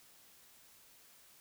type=silence; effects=white hiss -62 dBFS RMS until 1.4 s